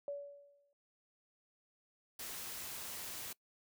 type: tone with exponential decay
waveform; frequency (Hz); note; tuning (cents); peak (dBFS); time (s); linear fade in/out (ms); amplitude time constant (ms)
sine; 570; C#5; +48; -36; 0.08-0.73; 1; 140
type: noise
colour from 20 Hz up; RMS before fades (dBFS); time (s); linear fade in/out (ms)
white; -45; 2.19-3.33; 5
effects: noise-tail reverb RT60 0.1 s tail -22 dB re dry